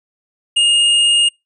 sine tone with hard clipping, 2842 Hz, F7, 30 cents sharp, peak -11 dBFS, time 0.56-1.29 s, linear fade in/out 10 ms, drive 17 dB, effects noise-tail reverb RT60 0.2 s tail -26 dB re dry + resampled to 24000 Hz

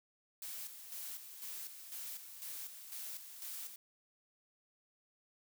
blue noise with tremolo, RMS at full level -45 dBFS, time 0.42-3.76 s, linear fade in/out 2 ms, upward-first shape square, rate 2 Hz, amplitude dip 55%, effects none

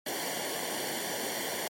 pink noise with comb filter, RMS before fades -34 dBFS, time 0.06-1.68 s, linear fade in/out 5 ms, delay 0.78 ms, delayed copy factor -0.75, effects high-pass 200 Hz 12 dB/octave + MP3 64 kbps

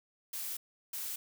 blue noise bursts at uneven times, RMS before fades -39 dBFS, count 2, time 0.33-0.57 / 0.93-1.16 s, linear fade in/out 5 ms, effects none

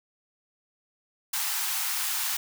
white high-pass noise, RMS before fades -29 dBFS, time 1.33-2.37 s, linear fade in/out 5 ms, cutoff 740 Hz, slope 96 dB/octave, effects none

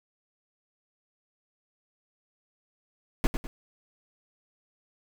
brown noise with echo, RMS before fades -21 dBFS, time 3.24-3.27 s, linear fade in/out 0 ms, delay 100 ms, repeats 2, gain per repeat -8 dB, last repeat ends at 3.47 s, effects none

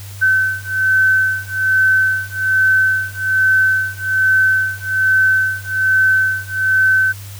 sine beating tone pair, 1530 / 1531.2 Hz, G6 / G6, -42 / -41 cents, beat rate 1.2 Hz, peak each -15 dBFS, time 0.21-7.13 s, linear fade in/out 20 ms, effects added 99 Hz sine -30 dBFS peak until 7.39 s + white hiss -38 dBFS RMS until 7.39 s

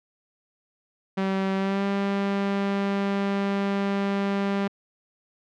sawtooth tone with pitch glide, 192.4 to 198.5 Hz, G3 to G3, -32 to +22 cents, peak -19 dBFS, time 1.17-4.68 s, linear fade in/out 10 ms, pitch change +54 cents, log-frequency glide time 1.57-1.84 s, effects low-pass 3000 Hz 12 dB/octave

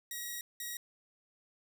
5% pulse tone bursts at uneven times, 1903 Hz, A#6, 35 cents sharp, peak -28 dBFS, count 2, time 0.11-0.41 / 0.6-0.77 s, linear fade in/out 2 ms, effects none

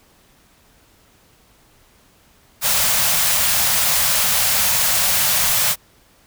white band-stop noise, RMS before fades -17 dBFS, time 2.61-5.76 s, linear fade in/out 50 ms, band 210 to 520 Hz, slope 48 dB/octave, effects pink hiss -54 dBFS RMS until 6.26 s

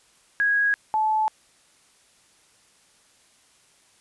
sine tone pair in turn, 1652 / 867.1 Hz, G#6 / A5, -10 / -26 cents, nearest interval major seventh, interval 1116 cents, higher first, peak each -18 / -19 dBFS, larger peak first, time 0.4-0.74 / 0.94-1.28 s, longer neither, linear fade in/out 0 ms, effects white hiss -59 dBFS RMS until 4 s + resampled to 24000 Hz

